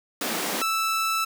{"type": "high-pass noise", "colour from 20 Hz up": "pink", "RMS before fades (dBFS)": -28, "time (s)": [0.21, 0.62], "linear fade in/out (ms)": 2, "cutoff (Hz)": 190, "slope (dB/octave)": 48}
{"type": "tone", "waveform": "sawtooth", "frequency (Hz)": 1318.5, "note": "E6", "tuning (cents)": 0, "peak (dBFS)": -19, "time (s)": [0.61, 1.25], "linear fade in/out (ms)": 10}
{"effects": []}